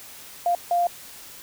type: tone bursts at uneven times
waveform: sine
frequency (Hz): 698.5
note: F5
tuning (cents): 0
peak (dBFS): -18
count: 2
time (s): 0.46-0.55 / 0.71-0.87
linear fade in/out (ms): 2
effects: white hiss -43 dBFS RMS until 1.42 s